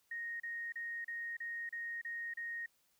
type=tone bursts; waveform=sine; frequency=1864 Hz; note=A#6; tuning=1 cent flat; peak=-39 dBFS; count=8; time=0.11-2.661 s; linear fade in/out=5 ms; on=290 ms; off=33 ms; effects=white hiss -75 dBFS RMS until 2.99 s